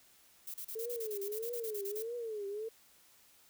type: noise bursts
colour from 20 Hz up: violet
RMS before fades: -43 dBFS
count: 15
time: 0.47-2.025 s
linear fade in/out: 5 ms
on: 71 ms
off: 35 ms
type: tone with vibrato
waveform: sine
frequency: 437.4 Hz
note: A4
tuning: 10 cents flat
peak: -37 dBFS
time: 0.75-2.69 s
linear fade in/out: 10 ms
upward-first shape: triangle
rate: 1.6 Hz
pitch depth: 190 cents each way
effects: white hiss -64 dBFS RMS until 3.49 s